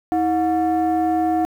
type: tone pair together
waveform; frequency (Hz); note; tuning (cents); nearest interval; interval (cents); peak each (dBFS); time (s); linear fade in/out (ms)
sine; 321 / 724; E4 / F#5; -46 / -38; octave + major second; 1408; -17; 0.12-1.45; 0
effects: tanh soft clip ceiling -13 dBFS + 8-bit